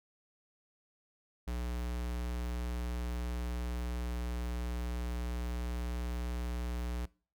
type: tone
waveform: square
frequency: 60.1 Hz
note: B1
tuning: 46 cents flat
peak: -35 dBFS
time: 1.47-7.06 s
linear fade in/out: 10 ms
effects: noise-tail reverb RT60 0.4 s tail -23 dB re dry